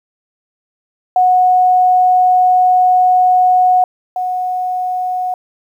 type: tone pair in turn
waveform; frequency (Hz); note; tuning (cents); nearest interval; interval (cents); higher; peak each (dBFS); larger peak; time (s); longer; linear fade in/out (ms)
sine; 733 / 733; F#5 / F#5; -16 / -16; unison; 0; neither; -7 / -15; first; 1.16-3.84 / 4.16-5.34; first; 2
effects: 8-bit